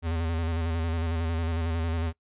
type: tone with vibrato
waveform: square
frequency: 82.41 Hz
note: E2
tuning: in tune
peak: -27 dBFS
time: 0.02-2.13 s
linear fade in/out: 50 ms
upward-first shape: square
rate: 11 Hz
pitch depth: 40 cents each way
effects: noise-tail reverb RT60 0.1 s tail -21 dB re dry + resampled to 8000 Hz